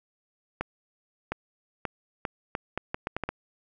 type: accelerating click train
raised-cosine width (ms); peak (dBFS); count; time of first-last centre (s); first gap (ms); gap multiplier
0.5; -14; 11; 0.61-3.29; 710; 0.75
effects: none